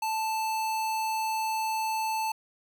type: tone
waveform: square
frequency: 880 Hz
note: A5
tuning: in tune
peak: -28 dBFS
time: 0.02-2.32 s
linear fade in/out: 5 ms
effects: none